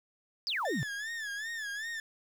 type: exponential sweep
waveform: sine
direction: down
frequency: 5274 to 113.8 Hz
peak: -30 dBFS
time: 0.47-0.83 s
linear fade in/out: 0 ms
type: tone with vibrato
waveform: 40% pulse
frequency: 1737 Hz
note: A6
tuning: 23 cents flat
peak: -35 dBFS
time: 0.65-2 s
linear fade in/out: 2 ms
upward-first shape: sine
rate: 2.6 Hz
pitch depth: 120 cents each way
effects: low-pass 9000 Hz 12 dB/octave + 9-bit